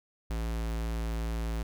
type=tone; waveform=square; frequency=56.1 Hz; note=A1; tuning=34 cents sharp; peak=-31 dBFS; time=0.3-1.63 s; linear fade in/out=5 ms; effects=none